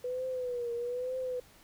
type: tone with vibrato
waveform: sine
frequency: 493.4 Hz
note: B4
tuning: 2 cents flat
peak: -32 dBFS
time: 0.04-1.4 s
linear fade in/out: 5 ms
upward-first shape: triangle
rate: 1.1 Hz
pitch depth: 89 cents each way
effects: pink hiss -59 dBFS RMS until 1.63 s